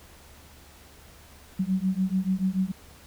sine beating tone pair, 185 / 191.9 Hz, F#3 / G3, 0 / -37 cents, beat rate 6.9 Hz, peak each -26 dBFS, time 1.59-2.72 s, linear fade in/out 10 ms, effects added 73 Hz sine -54 dBFS peak until 3.06 s + pink hiss -52 dBFS RMS until 3.06 s

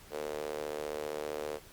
sawtooth tone with high-pass filter, 75.2 Hz, D2, 42 cents sharp, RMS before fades -38 dBFS, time 0.1-1.6 s, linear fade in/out 50 ms, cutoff 470 Hz, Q 4.3, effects pink hiss -55 dBFS RMS until 1.72 s + Opus 48 kbps

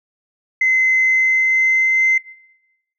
sine tone with pitch glide, 2054 to 2071 Hz, C7 to C7, -33 to -18 cents, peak -11 dBFS, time 0.61-2.18 s, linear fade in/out 5 ms, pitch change +15 cents, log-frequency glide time 1.01-2.03 s, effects noise-tail reverb RT60 1.0 s tail -22 dB re dry + tanh soft clip ceiling -7 dBFS

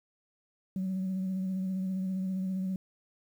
sine tone with vibrato, 188.3 Hz, F#3, 31 cents sharp, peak -28 dBFS, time 0.76-2.76 s, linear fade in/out 2 ms, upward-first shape sine, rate 15 Hz, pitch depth 26 cents each way, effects tanh soft clip ceiling -27 dBFS + 10-bit

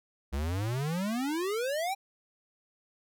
square exponential sweep, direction up, 65.41 to 808 Hz, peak -30 dBFS, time 0.32-1.95 s, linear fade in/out 20 ms, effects none

